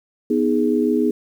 sine chord, G# minor, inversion first, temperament equal with one note detuned, 246.9 / 313.5 / 415.3 Hz, B3 / D#4 / G#4, 0 / +13 / 0 cents, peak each -19 / -20 / -20 dBFS, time 0.3-1.11 s, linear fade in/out 5 ms, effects 8-bit

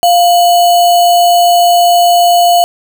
sine tone with sample-and-hold, 698.5 Hz, F5, in tune, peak -4 dBFS, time 0.03-2.64 s, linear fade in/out 0 ms, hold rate 3675 Hz, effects none

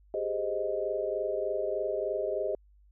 sine chord, Ab major seventh, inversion third, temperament equal, 392 / 415.3 / 523.3 / 622.3 Hz, G4 / Ab4 / C5 / Eb5, 0 / 0 / 0 / 0 cents, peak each -35 / -35 / -35 / -32 dBFS, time 0.14-2.55 s, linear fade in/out 2 ms, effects added 50 Hz sine -57 dBFS peak until 2.91 s

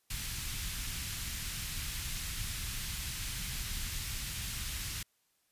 pink band-stop noise, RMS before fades -38 dBFS, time 0.1-5.03 s, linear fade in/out 5 ms, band 120 to 2200 Hz, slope 12 dB/octave, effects white hiss -75 dBFS RMS until 5.51 s + resampled to 32000 Hz

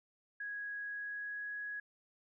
sine tone with pitch glide, 1659 to 1670.5 Hz, G#6 to G#6, -2 to +10 cents, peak -39 dBFS, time 0.4-1.8 s, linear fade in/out 5 ms, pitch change +12 cents, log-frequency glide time 0.82-1.56 s, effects none

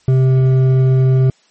sine tone with hard clipping, 130.7 Hz, C3, 1 cent flat, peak -10 dBFS, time 0.08-1.3 s, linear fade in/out 2 ms, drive 7 dB, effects white hiss -54 dBFS RMS until 1.5 s + MP3 32 kbps

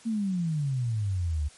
sine exponential sweep, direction down, 233.1 to 70.8 Hz, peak -25 dBFS, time 0.05-1.49 s, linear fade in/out 20 ms, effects white hiss -53 dBFS RMS until 1.57 s + MP3 48 kbps

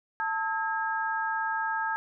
sine tone cluster, 889 / 1289 / 1626 Hz, A5 / E6 / G#6, +18 / -39 / -37 cents, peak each -30 / -34 / -31 dBFS, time 0.2-1.96 s, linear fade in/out 0 ms, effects none

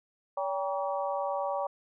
harmonic tone with a mistuned harmonic, 190 Hz, F#3, 46 cents sharp, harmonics 3 / 4 / 5 / 6, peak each -32 / -34 / -36 / -38 dBFS, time 0.37-1.67 s, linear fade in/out 5 ms, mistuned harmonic 4, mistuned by +65 cents, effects none

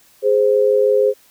sine tone pair together, 415.3 / 521.3 Hz, G#4 / C5, 0 / -6 cents, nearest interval major third, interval 394 cents, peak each -14 / -14 dBFS, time 0.22-1.14 s, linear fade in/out 50 ms, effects white hiss -52 dBFS RMS until 1.3 s

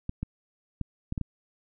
clicks, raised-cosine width 5 ms, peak -18 dBFS, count 6, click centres 0.094 / 0.23 / 0.813 / 1.124 / 1.178 / 1.213 s, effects none

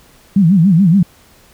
sine tone with vibrato, 180 Hz, F#3, 47 cents flat, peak -6 dBFS, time 0.36-1.03 s, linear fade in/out 5 ms, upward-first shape sine, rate 7 Hz, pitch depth 220 cents each way, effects pink hiss -47 dBFS RMS until 1.53 s

